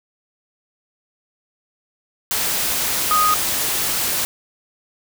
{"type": "tone in noise", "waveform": "sine", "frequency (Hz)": 1244.5, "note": "D#6", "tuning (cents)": 0, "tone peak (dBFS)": -14, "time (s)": [3.11, 3.34], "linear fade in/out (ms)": 0, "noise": "white", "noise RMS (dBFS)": -21, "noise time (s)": [2.31, 4.25], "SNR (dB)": 4, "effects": []}